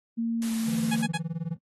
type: tone with pitch glide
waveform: sine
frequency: 230 to 225.1 Hz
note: A#3 to A3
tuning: -23 to +40 cents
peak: -25 dBFS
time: 0.17-1.08 s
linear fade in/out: 20 ms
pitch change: -37 cents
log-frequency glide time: 0.44-0.53 s
type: noise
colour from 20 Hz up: white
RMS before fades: -39 dBFS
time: 0.42-1.02 s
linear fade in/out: 0 ms
type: tone with tremolo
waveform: triangle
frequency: 164.81 Hz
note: E3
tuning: in tune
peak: -24 dBFS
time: 0.67-1.57 s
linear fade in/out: 20 ms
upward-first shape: sine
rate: 19 Hz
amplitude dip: 100%
type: tone bursts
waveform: 15% pulse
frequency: 835 Hz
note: G#5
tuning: 9 cents sharp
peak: -22 dBFS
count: 3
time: 0.91-1.179 s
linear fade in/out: 10 ms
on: 45 ms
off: 67 ms
effects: noise-tail reverb RT60 0.1 s tail -24 dB re dry + AAC 32 kbps